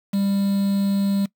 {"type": "tone with quantisation", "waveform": "triangle", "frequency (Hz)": 198.3, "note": "G3", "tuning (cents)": 20, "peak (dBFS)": -16, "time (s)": [0.13, 1.26], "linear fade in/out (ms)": 10, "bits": 6, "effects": ["noise-tail reverb RT60 0.1 s tail -21 dB re dry"]}